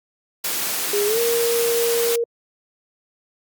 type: noise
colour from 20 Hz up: white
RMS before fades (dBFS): -24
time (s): 0.44-2.16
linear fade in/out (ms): 5
type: tone with pitch glide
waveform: sine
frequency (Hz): 409.9 to 468.1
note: G#4 to A#4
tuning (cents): -23 to +7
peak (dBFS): -18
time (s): 0.93-2.24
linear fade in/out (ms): 5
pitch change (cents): +230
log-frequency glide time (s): 1.06-1.19
effects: high-pass 200 Hz 12 dB/octave + Opus 48 kbps